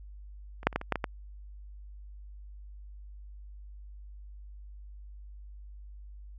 clicks, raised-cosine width 0.5 ms, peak -29 / -6 / -28 / -12 / -23 / -11 / -15 / -14 dBFS, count 8, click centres 0.631 / 0.67 / 0.728 / 0.76 / 0.814 / 0.923 / 0.957 / 1.042 s, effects added 50 Hz sine -44 dBFS peak until 6.38 s

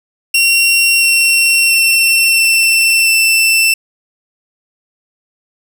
sawtooth tone with pitch steps, 2741 / 2724 / 2706 / 2689 / 2672 Hz, F7 / F7 / E7 / E7 / E7, -33 / -44 / +45 / +34 / +23 cents, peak -5 dBFS, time 0.34-3.74 s, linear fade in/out 5 ms, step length 680 ms, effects none

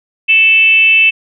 sine tone with frequency modulation, 2637 Hz, E7, in tune, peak -5 dBFS, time 0.28-1.11 s, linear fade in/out 20 ms, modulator 407 Hz, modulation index 0.45, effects none

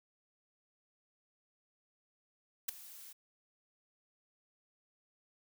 blue noise with ADSR envelope, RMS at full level -31 dBFS, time 2.68-3.13 s, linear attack 10 ms, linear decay 6 ms, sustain -21 dB, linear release 9 ms, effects none

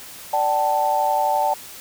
sine chord, D suspended fourth, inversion none, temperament equal with one note detuned, 587.3 / 768.3 / 880 Hz, D5 / G5 / A5, 0 / -35 / 0 cents, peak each -24 / -21 / -20 dBFS, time 0.33-1.54 s, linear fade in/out 5 ms, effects white hiss -39 dBFS RMS until 1.8 s

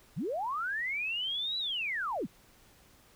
sine linear two-way sweep, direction up then down, 108.3 to 3975 to 108.3 Hz, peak -31 dBFS, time 0.16-2.27 s, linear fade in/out 20 ms, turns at 1.58 s, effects pink hiss -61 dBFS RMS until 3.15 s

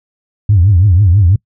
sine tone with vibrato, 94.6 Hz, F#2, 39 cents sharp, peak -4 dBFS, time 0.49-1.36 s, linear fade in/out 5 ms, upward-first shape triangle, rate 6.1 Hz, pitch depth 250 cents each way, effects noise-tail reverb RT60 0.1 s tail -25 dB re dry + tanh soft clip ceiling 0 dBFS

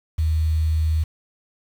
sine tone with quantisation, 79 Hz, D#2, 27 cents sharp, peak -17 dBFS, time 0.18-1.04 s, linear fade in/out 10 ms, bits 7, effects none

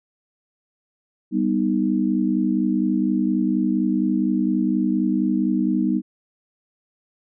sine chord, G augmented, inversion none, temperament equal, 196 / 246.9 / 311.1 Hz, G3 / B3 / D#4, 0 / 0 / 0 cents, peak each -22 dBFS, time 1.31-6.02 s, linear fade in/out 50 ms, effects none

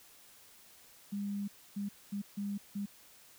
sine tone bursts at uneven times, 201.8 Hz, G#3, 49 cents flat, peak -34 dBFS, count 5, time 1.12-1.48 / 1.76-1.89 / 2.12-2.22 / 2.37-2.58 / 2.75-2.86 s, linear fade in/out 10 ms, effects white hiss -59 dBFS RMS until 3.38 s

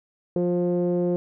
sawtooth tone with low-pass filter, 176.5 Hz, F3, 19 cents sharp, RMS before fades -23 dBFS, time 0.36-1.16 s, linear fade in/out 0 ms, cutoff 450 Hz, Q 9.7, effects none

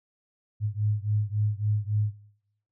sine beating tone pair, 103.83 / 107.43 Hz, G#2 / A2, 0 / -41 cents, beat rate 3.6 Hz, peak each -27 dBFS, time 0.6-2.14 s, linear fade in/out 50 ms, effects noise-tail reverb RT60 0.9 s tail -22 dB re dry

